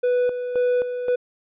triangle tone with tremolo, 493.9 Hz, B4, in tune, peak -15 dBFS, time 0.03-1.16 s, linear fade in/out 10 ms, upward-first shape square, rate 1.9 Hz, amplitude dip 60%, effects resampled to 8000 Hz

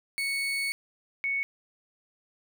35% pulse / sine tone pair in turn, 2217 / 2217 Hz, C#7 / C#7, 0 / 0 cents, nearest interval unison, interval 0 cents, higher neither, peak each -26 dBFS, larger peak neither, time 0.18-0.72 / 1.24-1.43 s, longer first, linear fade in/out 0 ms, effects none

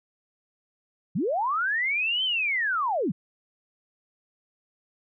sine linear two-way sweep, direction up then down, 133.4 to 3136 to 133.4 Hz, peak -23 dBFS, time 1.15-3.12 s, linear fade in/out 10 ms, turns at 2.24 s, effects none

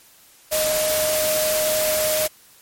sine tone in noise, 619 Hz, D#5, 9 cents flat, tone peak -20 dBFS, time 0.51-2.28 s, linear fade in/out 20 ms, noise white, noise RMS -23 dBFS, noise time 0.51-2.28 s, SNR 0 dB, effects white hiss -51 dBFS RMS until 2.61 s + MP3 64 kbps

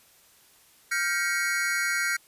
square chord, G half-diminished seventh, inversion third, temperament equal with one note detuned, 1396.9 / 1568 / 1906 / 2217 Hz, F6 / G6 / Bb6 / Db7, 0 / 0 / +38 / 0 cents, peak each -31 dBFS, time 0.91-2.17 s, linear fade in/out 10 ms, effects white hiss -58 dBFS RMS until 2.27 s + resampled to 32000 Hz

